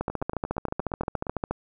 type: two click trains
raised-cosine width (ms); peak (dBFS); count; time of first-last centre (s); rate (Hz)
1; -18 / -13; 11 / 22; 0.1-1.268 / 0.01-1.51; 8.56 / 14
effects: none